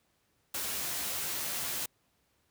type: noise with comb filter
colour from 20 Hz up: white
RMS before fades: -35 dBFS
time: 0.54-1.86 s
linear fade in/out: 5 ms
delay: 14 ms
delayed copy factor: +0.65
effects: pink hiss -73 dBFS RMS until 2.5 s + high-pass 60 Hz 12 dB/octave